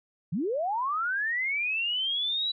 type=linear sweep; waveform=sine; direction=up; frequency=138.59 to 3955 Hz; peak=-26 dBFS; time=0.32-2.52 s; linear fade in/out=10 ms; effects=none